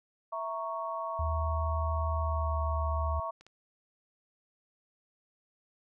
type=chord; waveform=sine; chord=A# diminished; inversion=second; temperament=equal; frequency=659.3 / 932.3 / 1108.7 Hz; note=E5 / A#5 / C#6; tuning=0 / 0 / 0 cents; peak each=-37 / -39 / -36 dBFS; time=0.32-3.31 s; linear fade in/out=10 ms
type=tone with pitch glide; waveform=sine; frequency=78 to 75.3 Hz; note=D#2 to D2; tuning=+5 to +44 cents; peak=-29 dBFS; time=1.19-3.2 s; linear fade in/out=5 ms; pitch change=-61 cents; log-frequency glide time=2.15-2.62 s
type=clicks; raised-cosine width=0.2 ms; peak=-37 dBFS; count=2; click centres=3.41 / 3.466 s
effects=none